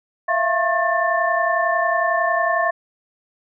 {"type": "tone cluster", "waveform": "sine", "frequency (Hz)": [660, 691, 1081, 1777], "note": ["E5", "F5", "C#6", "A6"], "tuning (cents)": [2, -19, -44, 17], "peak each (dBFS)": -22, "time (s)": [0.28, 2.71], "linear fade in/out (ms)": 10, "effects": []}